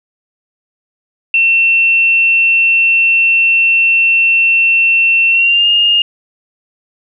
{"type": "tone with pitch glide", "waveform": "sine", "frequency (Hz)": [2700, 2834], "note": ["E7", "F7"], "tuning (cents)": [41, 25], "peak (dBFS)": -7, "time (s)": [1.34, 6.02], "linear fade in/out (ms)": 2, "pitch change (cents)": 84, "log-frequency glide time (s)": [5.3, 5.68], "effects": []}